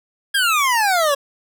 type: exponential sweep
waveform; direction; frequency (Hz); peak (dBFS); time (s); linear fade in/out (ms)
25% pulse; down; 1656 to 547; -11; 0.34-1.15; 10
effects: none